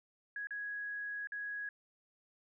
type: tone with dropouts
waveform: sine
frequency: 1664 Hz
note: G#6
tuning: 3 cents sharp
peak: -38 dBFS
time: 0.36-1.69 s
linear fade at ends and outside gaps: 2 ms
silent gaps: 0.471-0.507 / 1.272-1.32 s
effects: none